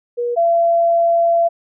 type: tone pair in turn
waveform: sine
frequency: 480 / 677.8 Hz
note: B4 / E5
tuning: -49 / +48 cents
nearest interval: tritone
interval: 597 cents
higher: second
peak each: -17 / -11 dBFS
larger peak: second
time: 0.17-0.36 / 0.36-1.49 s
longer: second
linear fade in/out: 20 ms
effects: none